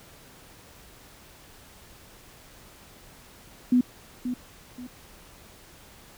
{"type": "tone with echo", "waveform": "sine", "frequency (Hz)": 248.1, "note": "B3", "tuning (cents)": 8, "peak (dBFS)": -16, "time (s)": [3.72, 3.81], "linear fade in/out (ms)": 5, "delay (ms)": 530, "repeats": 2, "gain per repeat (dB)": -10, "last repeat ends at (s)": 4.87, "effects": ["pink hiss -51 dBFS RMS until 6.17 s"]}